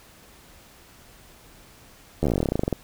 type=slowing click train; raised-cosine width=2 ms; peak=-9 dBFS; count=20; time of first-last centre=2.23-2.727 s; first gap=12 ms; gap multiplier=1.08; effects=pink hiss -51 dBFS RMS until 2.83 s